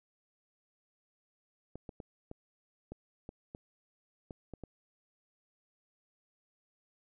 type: clicks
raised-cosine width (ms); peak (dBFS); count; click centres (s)
2; -30; 10; 1.756 / 1.892 / 2.002 / 2.314 / 2.92 / 3.291 / 3.549 / 4.308 / 4.537 / 4.637
effects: none